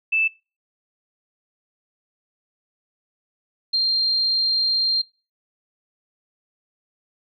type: tone pair in turn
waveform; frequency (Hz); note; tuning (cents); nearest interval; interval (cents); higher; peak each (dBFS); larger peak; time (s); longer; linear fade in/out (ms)
sine; 2637 / 4186; E7 / C8; 0 / 0; minor sixth; 800; second; -17; neither; 0.12-0.28 / 3.73-5.02; second; 10
effects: noise-tail reverb RT60 0.3 s tail -22 dB re dry